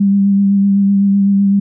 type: tone with vibrato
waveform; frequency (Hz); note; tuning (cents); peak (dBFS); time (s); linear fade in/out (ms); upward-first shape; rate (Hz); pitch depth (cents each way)
sine; 198.5; G3; +22; -8; 0-1.6; 10; sine; 7.9; 19
effects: none